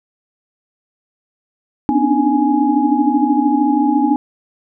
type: tone cluster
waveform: sine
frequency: 248.2 / 280.1 / 292.7 / 306.1 / 834 Hz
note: B3 / C#4 / D4 / D#4 / G#5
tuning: +9 / +18 / -6 / -28 / +7 cents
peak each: -18 dBFS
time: 1.89-4.16 s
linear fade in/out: 0 ms
effects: none